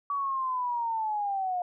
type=linear sweep; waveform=sine; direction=down; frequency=1142 to 708 Hz; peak=-27 dBFS; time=0.1-1.62 s; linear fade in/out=2 ms; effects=none